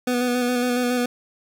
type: tone with vibrato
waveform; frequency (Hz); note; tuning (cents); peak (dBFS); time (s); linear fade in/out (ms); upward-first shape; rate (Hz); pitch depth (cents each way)
25% pulse; 246.5; B3; -3; -16; 0.07-1.06; 5; square; 7.2; 19
effects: none